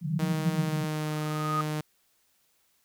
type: band-pass noise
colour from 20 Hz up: pink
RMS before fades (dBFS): -29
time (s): 0.01-0.86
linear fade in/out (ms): 20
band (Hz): 150 to 180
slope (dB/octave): 96
type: tone with pitch glide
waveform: sawtooth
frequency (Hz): 156.9 to 152.79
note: D#3 to D#3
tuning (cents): +15 to -31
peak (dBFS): -25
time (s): 0.19-1.81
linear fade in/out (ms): 5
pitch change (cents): -46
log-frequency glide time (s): 0.45-1.15
type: tone with exponential growth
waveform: sine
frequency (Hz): 1244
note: D#6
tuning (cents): -1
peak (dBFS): -24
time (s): 0.87-1.61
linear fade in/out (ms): 2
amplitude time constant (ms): 160
effects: white hiss -69 dBFS RMS until 2.84 s